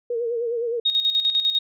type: tone with vibrato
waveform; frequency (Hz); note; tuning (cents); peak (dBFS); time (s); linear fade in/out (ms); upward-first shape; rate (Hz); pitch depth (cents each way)
sine; 469.3; A#4; +12; -22; 0.1-0.8; 5; sine; 9.7; 61
type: tone with tremolo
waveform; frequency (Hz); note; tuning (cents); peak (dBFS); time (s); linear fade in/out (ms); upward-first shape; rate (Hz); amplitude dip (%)
sine; 3729; A#7; 0; -16; 0.85-1.59; 10; square; 10; 60
effects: none